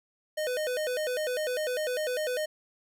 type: tone with vibrato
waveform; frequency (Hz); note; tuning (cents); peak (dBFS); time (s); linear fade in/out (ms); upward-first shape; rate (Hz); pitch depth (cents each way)
square; 554.4; C#5; 0; -29; 0.37-2.46; 10; square; 5; 180
effects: none